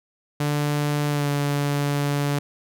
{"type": "tone with pitch glide", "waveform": "sawtooth", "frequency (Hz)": [146.83, 143.64], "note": ["D3", "D3"], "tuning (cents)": [0, -38], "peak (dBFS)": -17, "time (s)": [0.4, 2.39], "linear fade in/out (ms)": 5, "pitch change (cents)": -38, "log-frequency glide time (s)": [1.09, 1.28], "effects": []}